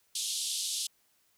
pink band-pass noise, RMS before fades -34 dBFS, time 0.15-0.87 s, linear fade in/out 5 ms, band 3200 to 11000 Hz, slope 48 dB/octave, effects white hiss -70 dBFS RMS until 1.37 s

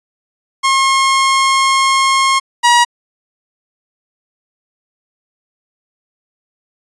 sawtooth tone pair in turn, 1076 / 957.6 Hz, C6 / A#5, +48 / +46 cents, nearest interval major second, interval 202 cents, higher first, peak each -6 / -3 dBFS, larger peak second, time 0.63-2.4 / 2.63-2.85 s, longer first, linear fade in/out 20 ms, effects resampled to 22050 Hz

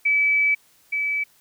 sine tone pair in turn, 2298 / 2298 Hz, D7 / D7, -38 / -38 cents, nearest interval unison, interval 0 cents, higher neither, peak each -16 / -21 dBFS, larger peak first, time 0.05-0.55 / 0.92-1.24 s, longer first, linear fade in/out 10 ms, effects white hiss -58 dBFS RMS until 1.4 s

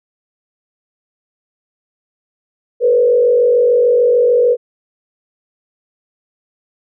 sine tone with frequency modulation, 486.6 Hz, B4, 26 cents flat, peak -8 dBFS, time 2.8-4.57 s, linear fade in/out 50 ms, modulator 46.8 Hz, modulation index 0.72, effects none

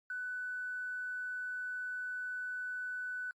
triangle tone, 1494 Hz, F#6, 16 cents sharp, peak -33 dBFS, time 0.1-3.31 s, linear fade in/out 2 ms, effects tanh soft clip ceiling -35 dBFS + AAC 64 kbps

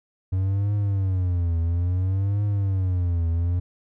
triangle tone with vibrato, 92.5 Hz, F#2, in tune, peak -18 dBFS, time 0.32-3.6 s, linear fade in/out 10 ms, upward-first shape triangle, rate 0.59 Hz, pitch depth 200 cents each way, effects none

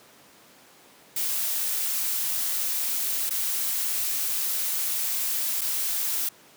blue noise with dropouts, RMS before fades -27 dBFS, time 1.16-6.29 s, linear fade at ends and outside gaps 5 ms, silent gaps 3.295-3.306 / 5.611-5.615 s, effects pink hiss -53 dBFS RMS until 6.56 s + high-pass 200 Hz 12 dB/octave

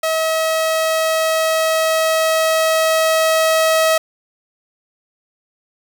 sawtooth tone with level ramp, 641 Hz, E5, 49 cents flat, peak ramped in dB -12 to -8 dBFS, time 0.03-3.98 s, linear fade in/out 5 ms, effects none

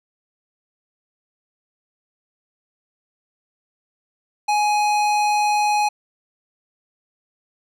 sine tone with hard clipping, 836 Hz, G#5, 11 cents sharp, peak -18 dBFS, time 4.48-5.89 s, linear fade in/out 10 ms, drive 16 dB, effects none

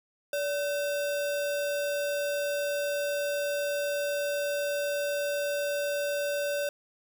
sine tone with sample-and-hold, 576 Hz, D5, 34 cents flat, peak -27 dBFS, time 0.33-6.69 s, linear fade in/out 2 ms, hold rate 2100 Hz, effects none

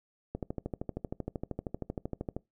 click train, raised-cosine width 2 ms, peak -21 dBFS, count 27, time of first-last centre 0.35-2.366 s, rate 12.9 Hz, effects noise-tail reverb RT60 0.2 s tail -23 dB re dry

